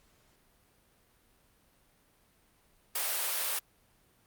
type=high-pass noise; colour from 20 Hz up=white; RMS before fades=-32 dBFS; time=2.95-3.59 s; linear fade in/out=5 ms; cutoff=480 Hz; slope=24 dB/octave; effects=pink hiss -67 dBFS RMS until 4.26 s + Opus 48 kbps